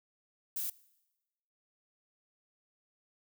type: noise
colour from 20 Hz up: violet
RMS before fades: -36 dBFS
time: 0.56-0.7 s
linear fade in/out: 5 ms
effects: noise-tail reverb RT60 1.0 s tail -21 dB re dry